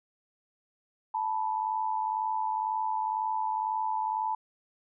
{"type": "tone pair together", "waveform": "sine", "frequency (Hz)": [877, 979], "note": ["A5", "B5"], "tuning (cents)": [-6, -15], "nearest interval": "major second", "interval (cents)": 191, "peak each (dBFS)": [-29, -32], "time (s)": [1.14, 4.35], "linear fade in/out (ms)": 5, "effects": []}